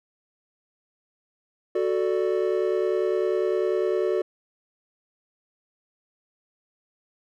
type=chord; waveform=triangle; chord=D major; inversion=first; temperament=equal; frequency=370 / 440 / 587.3 Hz; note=F#4 / A4 / D5; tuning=0 / 0 / 0 cents; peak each=-22 / -24 / -27 dBFS; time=1.75-4.22 s; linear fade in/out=5 ms; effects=none